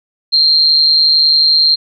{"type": "tone with amplitude modulation", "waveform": "sine", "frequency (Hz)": 4186, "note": "C8", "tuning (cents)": 0, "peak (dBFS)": -4, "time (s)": [0.32, 1.76], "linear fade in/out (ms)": 20, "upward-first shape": "sine", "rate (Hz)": 151, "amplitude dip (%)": 65, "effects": []}